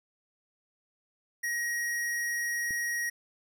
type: tone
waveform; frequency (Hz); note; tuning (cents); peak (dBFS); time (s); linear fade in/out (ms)
square; 1892; A#6; +25; -30; 1.43-3.1; 10
type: click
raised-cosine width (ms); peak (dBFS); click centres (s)
3; -33; 2.708
effects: none